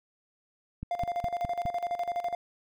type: click train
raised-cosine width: 5 ms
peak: -23 dBFS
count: 5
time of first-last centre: 0.83-1.655 s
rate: 4.85 Hz
type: tone with tremolo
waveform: triangle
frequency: 698.5 Hz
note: F5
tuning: in tune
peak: -25 dBFS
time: 0.91-2.35 s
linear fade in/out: 2 ms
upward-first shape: square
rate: 12 Hz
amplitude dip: 75%
effects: none